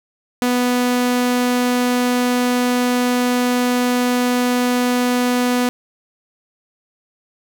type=tone; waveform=sawtooth; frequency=246.9 Hz; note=B3; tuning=in tune; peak=-11 dBFS; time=0.42-5.69 s; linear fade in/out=0 ms; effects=none